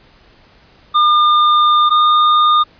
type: tone pair in turn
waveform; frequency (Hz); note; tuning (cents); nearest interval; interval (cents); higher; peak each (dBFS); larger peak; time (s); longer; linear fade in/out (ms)
square; 1207 / 1218.2; D6 / D#6; +47 / -37; unison; 16; second; -9; neither; 0.94-1.9 / 1.9-2.64; first; 20
effects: pink hiss -48 dBFS RMS until 2.79 s + resampled to 11025 Hz